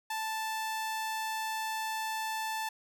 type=tone; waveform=sawtooth; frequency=880 Hz; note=A5; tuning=in tune; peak=-29 dBFS; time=0.1-2.69 s; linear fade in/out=5 ms; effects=none